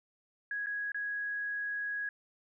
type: tone with dropouts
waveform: sine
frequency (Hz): 1661.2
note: G#6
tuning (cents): 0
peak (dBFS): -33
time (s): 0.51-2.09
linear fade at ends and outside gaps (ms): 2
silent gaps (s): 0.661-0.668 / 0.919-0.945
effects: none